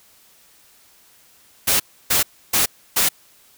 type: noise bursts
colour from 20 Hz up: white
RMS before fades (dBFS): -17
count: 4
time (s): 1.67-3.09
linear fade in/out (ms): 10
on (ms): 130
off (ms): 300
effects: white hiss -53 dBFS RMS until 3.57 s